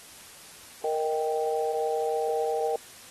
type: chord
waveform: sine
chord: Eb major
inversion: second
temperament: equal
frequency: 466.2 / 622.3 / 784 Hz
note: Bb4 / Eb5 / G5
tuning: 0 / 0 / 0 cents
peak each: -27 / -32 / -30 dBFS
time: 0.84-2.76 s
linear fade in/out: 2 ms
effects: white hiss -48 dBFS RMS until 3.1 s + AAC 32 kbps